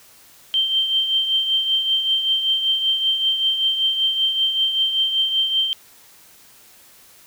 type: tone with tremolo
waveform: sine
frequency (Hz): 3136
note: G7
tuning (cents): 0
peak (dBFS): -14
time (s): 0.54-5.73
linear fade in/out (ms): 0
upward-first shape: triangle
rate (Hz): 5.2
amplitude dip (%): 60
effects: white hiss -49 dBFS RMS until 7.26 s